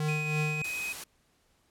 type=tone with tremolo; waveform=square; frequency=152.5 Hz; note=D#3; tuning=34 cents flat; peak=-27 dBFS; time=0-0.62 s; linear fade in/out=2 ms; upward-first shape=triangle; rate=3.1 Hz; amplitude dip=60%
type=tone with pitch glide; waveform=triangle; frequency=2500 to 2517 Hz; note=D#7 to D#7; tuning=+8 to +19 cents; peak=-31 dBFS; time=0.08-0.93 s; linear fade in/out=10 ms; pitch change=+11 cents; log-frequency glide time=0.43-0.76 s
type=noise; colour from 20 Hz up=white; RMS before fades=-40 dBFS; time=0.64-1.04 s; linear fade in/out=5 ms
effects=pink hiss -69 dBFS RMS until 1.7 s + low-pass 12000 Hz 12 dB/octave